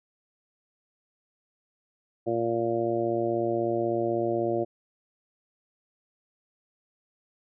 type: harmonic tone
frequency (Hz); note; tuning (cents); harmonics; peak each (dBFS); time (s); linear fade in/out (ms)
116.2; A#2; -5; 1 / 2 / 3 / 4 / 5 / 6; -37 / -36 / -27 / -34 / -30 / -33; 2.26-4.65; 20
effects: none